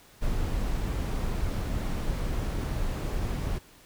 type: noise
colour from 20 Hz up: brown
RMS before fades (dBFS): -29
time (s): 0.21-3.59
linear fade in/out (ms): 20
effects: pink hiss -55 dBFS RMS until 3.85 s